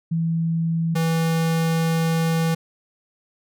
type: tone pair in turn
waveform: sine / square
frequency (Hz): 164.81 / 163.77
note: E3 / E3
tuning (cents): 0 / -11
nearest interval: unison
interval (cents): 11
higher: first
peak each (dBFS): -19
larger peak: neither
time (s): 0.11-0.95 / 0.95-2.55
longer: second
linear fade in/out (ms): 10
effects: none